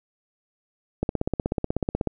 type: click train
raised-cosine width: 2 ms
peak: -10 dBFS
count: 18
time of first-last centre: 1.03-2.073 s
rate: 16.3 Hz
effects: none